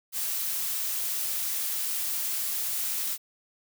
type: noise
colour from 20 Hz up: blue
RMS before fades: -30 dBFS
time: 0.12-3.18 s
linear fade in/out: 50 ms
effects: none